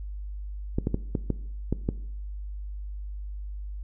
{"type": "clicks", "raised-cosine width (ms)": 3, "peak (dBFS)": -12, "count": 7, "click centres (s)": [0.785, 0.871, 0.944, 1.152, 1.303, 1.726, 1.889], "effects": ["noise-tail reverb RT60 0.7 s tail -18 dB re dry", "added 50 Hz sine -33 dBFS peak until 3.83 s"]}